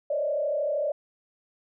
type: tone with frequency modulation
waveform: sine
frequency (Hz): 589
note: D5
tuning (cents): +5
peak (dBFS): -24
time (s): 0.1-0.92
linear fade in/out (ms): 5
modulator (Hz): 33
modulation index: 1.2
effects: none